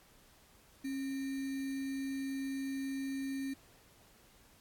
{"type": "tone with sample-and-hold", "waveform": "sine", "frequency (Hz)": 270.9, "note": "C#4", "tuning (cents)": -40, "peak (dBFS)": -35, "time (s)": [0.84, 3.54], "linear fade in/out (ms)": 10, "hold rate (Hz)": 2100, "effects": ["pink hiss -63 dBFS RMS until 4.6 s", "AAC 64 kbps"]}